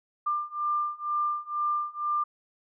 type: beating tone pair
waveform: sine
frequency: 1192 / 1194.1 Hz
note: D6 / D6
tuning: +25 / +28 cents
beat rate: 2.1 Hz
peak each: -30 / -29 dBFS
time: 0.26-2.24 s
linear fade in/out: 10 ms
effects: none